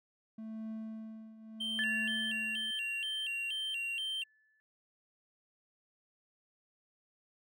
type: tone with tremolo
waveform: triangle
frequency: 220.5 Hz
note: A3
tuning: 4 cents sharp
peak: -36 dBFS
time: 0.38-2.71 s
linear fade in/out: 5 ms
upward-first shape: triangle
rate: 0.76 Hz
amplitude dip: 80%
type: tone with vibrato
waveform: triangle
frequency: 2936 Hz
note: F#7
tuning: 14 cents flat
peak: -33 dBFS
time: 1.6-4.24 s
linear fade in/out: 10 ms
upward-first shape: square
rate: 2.1 Hz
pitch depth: 110 cents each way
type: tone with exponential decay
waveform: sine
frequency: 1740 Hz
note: A6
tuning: 20 cents flat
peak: -31 dBFS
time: 1.79-4.6 s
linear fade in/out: 0 ms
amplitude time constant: 610 ms
effects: none

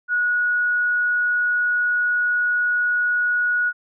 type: tone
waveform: sine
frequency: 1458 Hz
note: F#6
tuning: 26 cents flat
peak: -17 dBFS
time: 0.08-3.73 s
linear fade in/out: 50 ms
effects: none

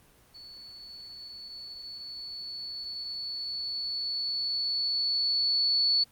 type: tone with level ramp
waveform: sine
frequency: 4435 Hz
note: C#8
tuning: in tune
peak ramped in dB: -45 to -21 dBFS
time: 0.34-6.04 s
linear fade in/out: 10 ms
effects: pink hiss -60 dBFS RMS until 6.11 s + Opus 24 kbps

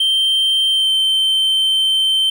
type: tone with pitch glide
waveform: triangle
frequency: 3136 to 3107 Hz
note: G7 to G7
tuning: 0 to -16 cents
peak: -11 dBFS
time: 0-2.3 s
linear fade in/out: 5 ms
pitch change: -16 cents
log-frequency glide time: 0.7-0.9 s
effects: none

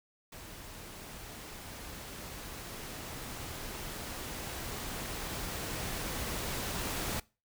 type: noise with level ramp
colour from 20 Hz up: pink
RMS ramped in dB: -48 to -35 dBFS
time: 0.32-7.2 s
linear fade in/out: 5 ms
effects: noise-tail reverb RT60 0.3 s tail -22 dB re dry

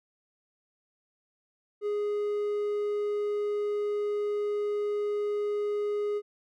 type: tone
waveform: triangle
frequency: 414.5 Hz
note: G#4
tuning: 3 cents flat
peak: -25 dBFS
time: 1.81-6.22 s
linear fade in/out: 50 ms
effects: none

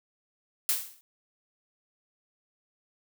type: noise with exponential decay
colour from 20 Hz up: blue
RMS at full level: -23 dBFS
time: 0.69-1.01 s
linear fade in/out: 0 ms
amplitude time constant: 69 ms
effects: none

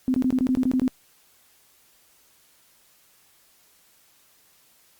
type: tone bursts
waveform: sine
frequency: 256.9 Hz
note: C4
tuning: 32 cents flat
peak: -18 dBFS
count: 10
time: 0.08-0.879 s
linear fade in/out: 0 ms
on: 61 ms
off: 21 ms
effects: white hiss -59 dBFS RMS until 4.99 s + Opus 48 kbps

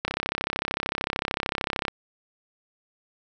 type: click train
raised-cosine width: 0.3 ms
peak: -9 dBFS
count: 62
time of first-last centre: 0.05-1.882 s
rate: 33.3 Hz
effects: none

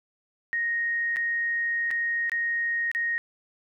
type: tone with dropouts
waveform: sine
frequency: 1867 Hz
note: A#6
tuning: 2 cents sharp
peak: -24 dBFS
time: 0.53-3.18 s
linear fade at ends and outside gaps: 0 ms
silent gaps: 1.161-1.168 / 1.906-1.912 / 2.296-2.318 / 2.915-2.949 s
effects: none

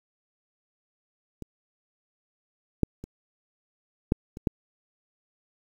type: clicks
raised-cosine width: 3 ms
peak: -24 / -8 / -25 / -7 / -25 / -10 dBFS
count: 6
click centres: 1.423 / 2.833 / 3.04 / 4.121 / 4.371 / 4.472 s
effects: 8-bit

